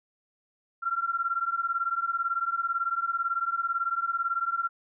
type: beating tone pair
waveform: sine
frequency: 1360 / 1378 Hz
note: F6 / F6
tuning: -46 / -24 cents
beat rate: 18 Hz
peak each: -29 dBFS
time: 0.82-4.69 s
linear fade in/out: 20 ms
effects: none